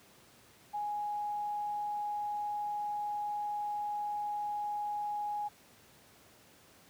sine tone, 830.6 Hz, G#5, in tune, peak -33 dBFS, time 0.73-5.49 s, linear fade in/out 20 ms, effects pink hiss -60 dBFS RMS until 6.89 s + high-pass 100 Hz 12 dB/octave

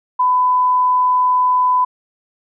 sine tone, 1002 Hz, B5, 25 cents sharp, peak -11 dBFS, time 0.19-1.85 s, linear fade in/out 10 ms, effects none

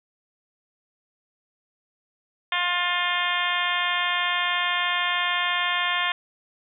harmonic tone, 353.7 Hz, F4, 22 cents sharp, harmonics 2 / 3 / 4 / 5 / 6 / 7 / 8 / 9 / 10, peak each -33 / -28 / -33 / -28 / -30 / -32 / -34 / -30 / -33 dBFS, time 2.52-6.12 s, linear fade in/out 2 ms, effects none

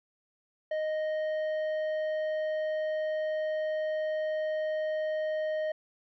sine tone with tanh clipping, 621 Hz, D#5, 3 cents flat, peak -30 dBFS, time 0.71-5.72 s, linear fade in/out 5 ms, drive 8 dB, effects none

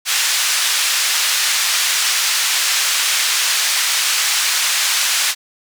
white band-pass noise, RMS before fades -17 dBFS, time 0.05-5.35 s, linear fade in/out 50 ms, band 1400 to 6900 Hz, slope 12 dB/octave, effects none

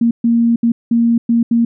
sine tone bursts at uneven times, 233.1 Hz, A#3, in tune, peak -9 dBFS, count 6, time 0.01-0.11 / 0.24-0.56 / 0.63-0.72 / 0.91-1.18 / 1.29-1.43 / 1.51-1.65 s, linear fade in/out 5 ms, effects none

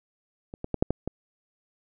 clicks, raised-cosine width 2 ms, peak -25 / -19 / -13 / -6 / -11 / -16 dBFS, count 6, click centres 0.539 / 0.644 / 0.743 / 0.825 / 0.906 / 1.076 s, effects none

